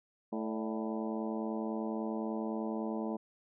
harmonic tone with a mistuned harmonic, 110 Hz, A2, in tune, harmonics 2 / 3 / 4 / 5 / 6 / 7 / 8 / 9, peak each -36 / -40 / -42 / -44 / -46 / -47 / -48 / -49 dBFS, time 0.32-3.17 s, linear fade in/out 10 ms, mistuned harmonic 5, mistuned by +81 cents, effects none

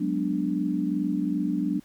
sine chord, G# half-diminished seventh, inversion third, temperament equal, 185 / 207.7 / 246.9 / 293.7 Hz, F#3 / G#3 / B3 / D4, 0 / 0 / 0 / 0 cents, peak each -29 / -31 / -31 / -27 dBFS, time 0-1.8 s, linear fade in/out 10 ms, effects pink hiss -59 dBFS RMS until 1.84 s

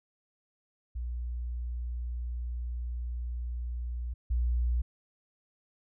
sine tone pair in turn, 60 / 60 Hz, B1 / B1, -49 / -49 cents, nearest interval unison, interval 0 cents, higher neither, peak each -32 / -25 dBFS, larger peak second, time 0.95-4.14 / 4.3-4.82 s, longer first, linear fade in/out 10 ms, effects none

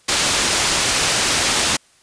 white low-pass noise, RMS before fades -18 dBFS, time 0.08-1.77 s, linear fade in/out 10 ms, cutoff 7200 Hz, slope 12 dB/octave, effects white hiss -54 dBFS RMS until 2.02 s + resampled to 22050 Hz

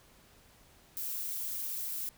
violet noise, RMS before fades -37 dBFS, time 0.97-2.09 s, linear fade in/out 0 ms, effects pink hiss -61 dBFS RMS until 2.17 s

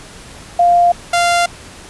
sine / sawtooth tone pair in turn, 698.5 / 694.6 Hz, F5 / F5, 0 / -10 cents, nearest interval unison, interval 10 cents, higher first, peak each -7 dBFS, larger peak neither, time 0.59-0.92 / 1.13-1.46 s, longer neither, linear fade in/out 5 ms, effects pink hiss -36 dBFS RMS until 1.89 s + resampled to 24000 Hz

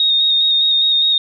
sine tone with vibrato, 3717 Hz, A#7, 6 cents flat, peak -11 dBFS, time 0-1.18 s, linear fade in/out 2 ms, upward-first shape square, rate 4.9 Hz, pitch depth 18 cents each way, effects none

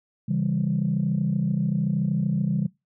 sine chord, C# diminished, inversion none, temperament just, 138.59 / 166.31 / 199.57 Hz, C#3 / E3 / G3, 0 / +16 / +31 cents, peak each -25 dBFS, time 0.28-2.67 s, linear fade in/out 10 ms, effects noise-tail reverb RT60 0.2 s tail -21 dB re dry + tanh soft clip ceiling -14 dBFS

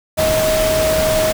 sine tone in noise, 630 Hz, D#5, 21 cents sharp, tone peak -14 dBFS, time 0.17-1.33 s, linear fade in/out 20 ms, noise pink, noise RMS -20 dBFS, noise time 0.17-1.33 s, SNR +3 dB, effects none

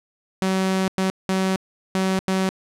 sawtooth tone bursts at uneven times, 189.4 Hz, F#3, 41 cents sharp, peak -15 dBFS, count 5, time 0.42-0.88 / 0.98-1.1 / 1.29-1.56 / 1.95-2.19 / 2.28-2.49 s, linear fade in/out 0 ms, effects low-pass 10000 Hz 12 dB/octave

